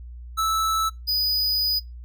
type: tone pair in turn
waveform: square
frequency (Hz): 1312 / 4967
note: E6 / D#8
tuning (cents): -9 / -4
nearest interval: octave + major seventh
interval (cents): 2305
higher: second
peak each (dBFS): -21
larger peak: neither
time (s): 0.37-0.9 / 1.07-1.8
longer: second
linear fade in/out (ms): 20
effects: noise-tail reverb RT60 0.2 s tail -23 dB re dry + added 60 Hz sine -36 dBFS peak until 2.04 s